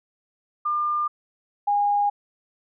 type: tone pair in turn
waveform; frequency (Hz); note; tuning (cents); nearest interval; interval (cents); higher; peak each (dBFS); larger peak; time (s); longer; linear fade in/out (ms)
sine; 1200 / 817.7; D6 / G#5; +37 / -27; perfect fifth; 664; first; -21 / -18; second; 0.65-1.08 / 1.67-2.1; neither; 10
effects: none